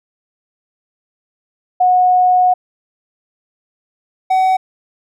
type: tone pair in turn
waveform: sine / triangle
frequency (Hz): 730 / 752.7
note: F#5 / F#5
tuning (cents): -24 / +29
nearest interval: minor second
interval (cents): 53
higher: second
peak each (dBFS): -8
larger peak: neither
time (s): 1.8-2.54 / 4.3-4.57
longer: first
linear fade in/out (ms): 10
effects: none